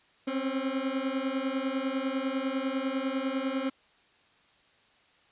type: beating tone pair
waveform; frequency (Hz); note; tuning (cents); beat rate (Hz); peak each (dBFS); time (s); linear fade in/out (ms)
30% pulse; 261.8 / 271.8; C4 / C#4; +1 / -34; 10; -29; 0.27-3.7; 10
effects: white hiss -63 dBFS RMS until 5.31 s + resampled to 8000 Hz